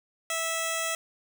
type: tone with notch filter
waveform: 5% pulse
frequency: 655 Hz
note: E5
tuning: 11 cents flat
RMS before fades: -30 dBFS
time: 0.3-0.95 s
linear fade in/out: 2 ms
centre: 4600 Hz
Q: 1.4
effects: none